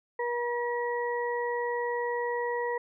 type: harmonic tone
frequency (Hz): 479.9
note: B4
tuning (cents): -50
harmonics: 1 / 2 / 4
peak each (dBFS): -30 / -33 / -36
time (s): 0.19-2.78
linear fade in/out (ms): 5
effects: none